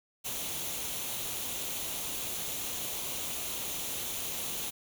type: noise with comb filter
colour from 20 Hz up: white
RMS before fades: -36 dBFS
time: 0.24-4.71 s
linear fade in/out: 20 ms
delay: 0.3 ms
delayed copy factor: +0.5
effects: none